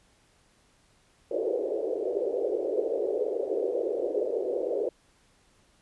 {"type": "band-pass noise", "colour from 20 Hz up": "white", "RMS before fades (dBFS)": -29, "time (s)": [1.31, 4.89], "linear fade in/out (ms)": 5, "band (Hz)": [370, 540], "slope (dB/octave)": 48, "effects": ["pink hiss -64 dBFS RMS until 5.81 s", "resampled to 24000 Hz"]}